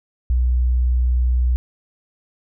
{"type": "tone", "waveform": "sine", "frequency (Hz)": 61.74, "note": "B1", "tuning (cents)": 0, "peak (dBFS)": -14, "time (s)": [0.3, 1.56], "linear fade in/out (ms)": 0, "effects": []}